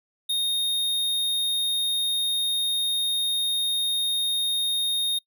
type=tone; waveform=square; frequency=3700 Hz; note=A#7; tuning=14 cents flat; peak=-23 dBFS; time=0.29-5.19 s; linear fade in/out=10 ms; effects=noise-tail reverb RT60 0.1 s tail -26 dB re dry